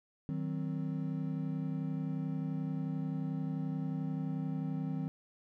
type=chord; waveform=triangle; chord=C diminished; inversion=first; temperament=just; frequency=156.98 / 188.37 / 261.6 Hz; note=Eb3 / Gb3 / C4; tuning=+16 / +31 / 0 cents; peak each=-34 / -38 / -37 dBFS; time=0.29-5.08 s; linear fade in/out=0 ms; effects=none